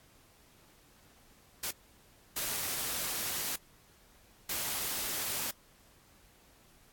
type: noise bursts at uneven times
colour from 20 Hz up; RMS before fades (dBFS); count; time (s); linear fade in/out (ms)
white; -35; 3; 1.63-1.71 / 2.36-3.56 / 4.49-5.51; 5
effects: pink hiss -62 dBFS RMS until 6.92 s + AAC 64 kbps